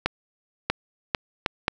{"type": "accelerating click train", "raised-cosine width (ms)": 0.3, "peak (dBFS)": -5, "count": 5, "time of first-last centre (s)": [0.06, 1.681], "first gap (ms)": 640, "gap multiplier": 0.7, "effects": []}